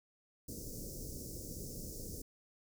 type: band-stop noise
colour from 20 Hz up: pink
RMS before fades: -45 dBFS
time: 0.48-2.22 s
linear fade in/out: 5 ms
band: 530 to 5200 Hz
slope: 48 dB/octave
effects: none